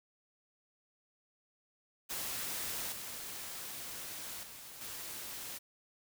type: noise with level steps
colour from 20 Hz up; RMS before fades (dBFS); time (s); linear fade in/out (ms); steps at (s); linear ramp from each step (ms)
white; -39 / -44 / -50 / -44; 2.09-5.59; 20; 2.92 / 4.43 / 4.81; 2
effects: none

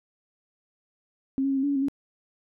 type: tone with pitch steps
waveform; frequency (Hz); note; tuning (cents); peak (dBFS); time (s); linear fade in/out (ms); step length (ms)
sine; 268.4 / 274.2 / 271.7 / 267.1 / 285.4 / 282 / 269.2 / 279.1; C4 / C#4 / C#4 / C4 / D4 / C#4 / C4 / C#4; +44 / -19 / -35 / +36 / -49 / +30 / +49 / +12; -22; 1.38-1.884; 0; 63
effects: none

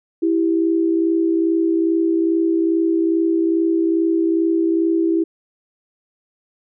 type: tone pair together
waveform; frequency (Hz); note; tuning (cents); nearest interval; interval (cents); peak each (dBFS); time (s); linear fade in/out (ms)
sine; 329.6 / 392; E4 / G4; 0 / 0; minor third; 300; -15 / -22; 0.22-5.24; 10
effects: none

